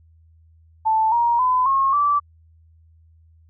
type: tone with pitch steps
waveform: sine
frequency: 880 / 943.2 / 1010.9 / 1083.4 / 1161.2 Hz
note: A5 / A#5 / B5 / C#6 / D6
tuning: 0 / +20 / +40 / -40 / -20 cents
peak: -15 dBFS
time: 0.85-2.2 s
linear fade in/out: 20 ms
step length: 270 ms
effects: added 81 Hz sine -50 dBFS peak until 3.49 s